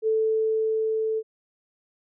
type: tone with level ramp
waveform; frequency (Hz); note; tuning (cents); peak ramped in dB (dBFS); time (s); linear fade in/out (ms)
sine; 440; A4; 0; -19 to -23; 0.02-1.23; 50
effects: none